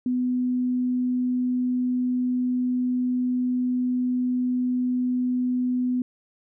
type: tone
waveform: sine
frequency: 250 Hz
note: B3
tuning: 21 cents sharp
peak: -21 dBFS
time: 0.06-6.02 s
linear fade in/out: 2 ms
effects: none